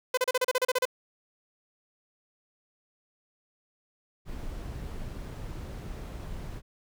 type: tone bursts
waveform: sawtooth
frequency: 507 Hz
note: B4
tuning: 45 cents sharp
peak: -19 dBFS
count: 11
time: 0.14-0.854 s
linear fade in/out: 5 ms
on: 34 ms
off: 34 ms
type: noise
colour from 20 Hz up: brown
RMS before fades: -38 dBFS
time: 4.25-6.62 s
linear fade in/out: 50 ms
effects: none